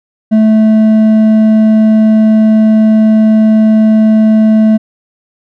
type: tone with hard clipping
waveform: sine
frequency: 218 Hz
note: A3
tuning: 16 cents flat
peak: -5 dBFS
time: 0.31-4.78 s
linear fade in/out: 20 ms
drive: 5 dB
effects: none